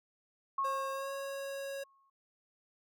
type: tone with exponential decay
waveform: sine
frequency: 1091 Hz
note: C#6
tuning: 28 cents flat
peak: -29 dBFS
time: 0.58-2.1 s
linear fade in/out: 5 ms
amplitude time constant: 330 ms
type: tone with pitch glide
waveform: square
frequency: 537 to 551.1 Hz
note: C5 to C#5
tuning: +45 to -10 cents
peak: -39 dBFS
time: 0.64-1.84 s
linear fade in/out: 10 ms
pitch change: +45 cents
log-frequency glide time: 0.91-1.11 s
effects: none